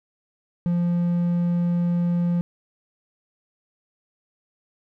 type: tone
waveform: triangle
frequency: 173.7 Hz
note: F3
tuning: 9 cents flat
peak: -17 dBFS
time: 0.66-2.41 s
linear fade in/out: 0 ms
effects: none